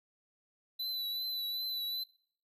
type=tone with vibrato; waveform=square; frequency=3989 Hz; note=B7; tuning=17 cents sharp; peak=-35 dBFS; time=0.79-2.04 s; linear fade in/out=10 ms; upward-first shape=triangle; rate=2.6 Hz; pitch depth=38 cents each way; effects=noise-tail reverb RT60 0.6 s tail -24 dB re dry